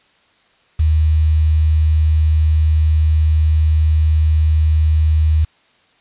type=tone with quantisation; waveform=sine; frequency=77.9 Hz; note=D#2; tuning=3 cents sharp; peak=-10 dBFS; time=0.79-5.45 s; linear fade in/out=10 ms; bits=6; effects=white hiss -55 dBFS RMS until 6 s + resampled to 8000 Hz